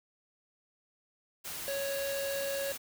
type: noise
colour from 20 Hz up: white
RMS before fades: -40 dBFS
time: 1.44-2.78 s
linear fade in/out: 20 ms
type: harmonic tone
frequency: 554.4 Hz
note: C#5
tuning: in tune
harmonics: 1 / 3 / 5 / 7 / 8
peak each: -33 / -43 / -47 / -50 / -51 dBFS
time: 1.68-2.72 s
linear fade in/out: 0 ms
effects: none